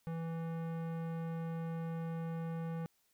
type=tone with tanh clipping; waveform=sine; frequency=164.81 Hz; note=E3; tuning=in tune; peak=-39 dBFS; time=0.07-2.86 s; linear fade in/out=0 ms; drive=18 dB; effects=white hiss -75 dBFS RMS until 3.13 s